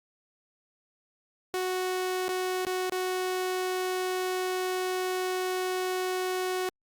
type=tone with dropouts; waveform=sawtooth; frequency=369.2 Hz; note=F#4; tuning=4 cents flat; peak=-24 dBFS; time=1.54-6.69 s; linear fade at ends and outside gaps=0 ms; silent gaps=2.282-2.291 / 2.65-2.668 / 2.897-2.922 s; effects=Opus 48 kbps